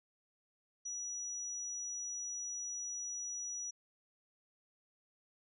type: tone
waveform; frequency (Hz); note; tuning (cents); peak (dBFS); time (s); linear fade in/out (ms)
sine; 5850; F#8; -21; -39; 0.85-3.71; 10
effects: none